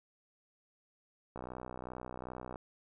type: click train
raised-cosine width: 1 ms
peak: -29 dBFS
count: 76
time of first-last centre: 1.36-2.558 s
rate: 62.6 Hz
effects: none